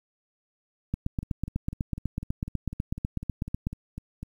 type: two click trains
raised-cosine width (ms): 5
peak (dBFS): -15 / -23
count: 23 / 13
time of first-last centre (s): 0.94-3.67 / 1.23-4.23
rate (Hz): 8.06 / 4
effects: 9-bit